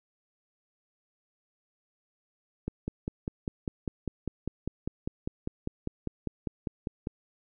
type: click train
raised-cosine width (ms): 3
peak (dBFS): -18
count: 23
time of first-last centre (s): 2.68-7.071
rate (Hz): 5.01
effects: none